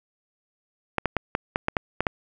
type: clicks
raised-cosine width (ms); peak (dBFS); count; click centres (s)
0.5; -7; 9; 0.983 / 1.057 / 1.167 / 1.351 / 1.559 / 1.684 / 1.768 / 2.006 / 2.068
effects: none